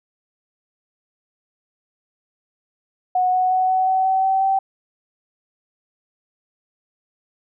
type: tone with pitch steps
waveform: sine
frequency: 734 / 739.5 / 745.1 / 750.7 / 756.4 / 762.1 / 767.8 / 773.6 Hz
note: F#5 / F#5 / F#5 / F#5 / F#5 / G5 / G5 / G5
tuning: -14 / -1 / +12 / +25 / +38 / -49 / -36 / -23 cents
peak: -15 dBFS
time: 3.15-4.59 s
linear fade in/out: 5 ms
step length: 180 ms
effects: none